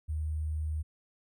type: tone with sample-and-hold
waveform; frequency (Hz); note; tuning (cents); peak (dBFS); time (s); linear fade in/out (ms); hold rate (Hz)
sine; 77.3; D#2; -11; -30; 0.08-0.83; 20; 8820
effects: none